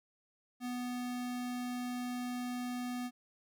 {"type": "tone", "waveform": "square", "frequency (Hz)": 246.9, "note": "B3", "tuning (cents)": 0, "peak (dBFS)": -37, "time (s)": [0.6, 3.11], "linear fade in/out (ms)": 50, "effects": []}